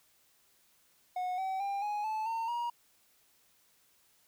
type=tone with pitch steps; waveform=triangle; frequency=730 / 762.8 / 797 / 832.8 / 870.1 / 909.2 / 950 Hz; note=F#5 / G5 / G5 / G#5 / A5 / A#5 / A#5; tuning=-24 / -47 / +28 / +5 / -20 / -43 / +33 cents; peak=-30 dBFS; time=1.16-2.7 s; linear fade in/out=5 ms; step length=220 ms; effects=white hiss -68 dBFS RMS until 4.27 s